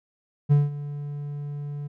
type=tone with ADSR envelope; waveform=triangle; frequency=145 Hz; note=D3; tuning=22 cents flat; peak=-11 dBFS; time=0.49-1.88 s; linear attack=28 ms; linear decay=180 ms; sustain=-17 dB; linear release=15 ms; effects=none